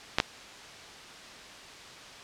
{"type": "clicks", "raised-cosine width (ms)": 0.2, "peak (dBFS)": -4, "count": 2, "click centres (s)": [0.185, 0.201], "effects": ["white hiss -46 dBFS RMS until 2.23 s", "low-pass 5000 Hz 12 dB/octave"]}